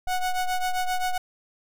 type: ring-modulated tone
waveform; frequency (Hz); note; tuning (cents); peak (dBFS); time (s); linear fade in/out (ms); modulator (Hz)
square; 368.8; F#4; -6; -21; 0.07-1.18; 5; 365
effects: none